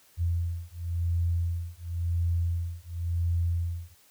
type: beating tone pair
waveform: sine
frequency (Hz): 84.9 / 85.84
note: F2 / F2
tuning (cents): -48 / -29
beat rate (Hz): 0.94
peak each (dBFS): -29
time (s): 0.17-3.95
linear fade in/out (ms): 50
effects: white hiss -60 dBFS RMS until 4.1 s